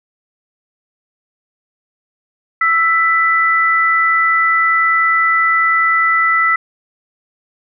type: tone pair together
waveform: sine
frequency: 1325 / 1985.3 Hz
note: E6 / B6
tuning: +9 / +9 cents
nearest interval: perfect fifth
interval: 700 cents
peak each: -13 dBFS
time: 2.61-6.56 s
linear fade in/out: 5 ms
effects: none

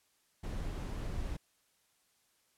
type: noise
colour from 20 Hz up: brown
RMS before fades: -38 dBFS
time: 0.43-1.37 s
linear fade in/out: 10 ms
effects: white hiss -73 dBFS RMS until 2.57 s + low-pass 12000 Hz 12 dB/octave

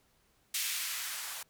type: noise with band-pass filter sweep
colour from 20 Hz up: violet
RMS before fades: -37 dBFS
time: 0.54-1.43 s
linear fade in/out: 5 ms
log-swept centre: 2500 to 890 Hz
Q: 1.2
effects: pink hiss -70 dBFS RMS until 1.49 s

